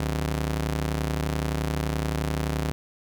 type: ring-modulated tone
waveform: sawtooth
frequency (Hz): 109.6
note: A2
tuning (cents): -6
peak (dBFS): -18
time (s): 0-2.72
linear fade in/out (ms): 0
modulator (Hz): 39
effects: none